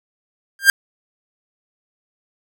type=tone with exponential growth; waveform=45% pulse; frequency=1596 Hz; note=G6; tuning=31 cents sharp; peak=-3 dBFS; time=0.59-0.7 s; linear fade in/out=1 ms; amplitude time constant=22 ms; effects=none